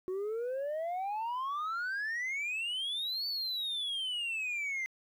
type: exponential two-way sweep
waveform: sine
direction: up then down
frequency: 363.5 to 4540 to 2052 Hz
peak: -30 dBFS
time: 0.08-4.86 s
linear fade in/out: 0 ms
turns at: 3.27 s
effects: tanh soft clip ceiling -32 dBFS + 11-bit